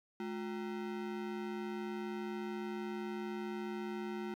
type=ring-modulated tone; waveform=square; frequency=285.1 Hz; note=C#4; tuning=49 cents sharp; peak=-36 dBFS; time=0.2-4.34 s; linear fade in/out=0 ms; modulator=72.1 Hz; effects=low-pass 3000 Hz 12 dB/octave + 11-bit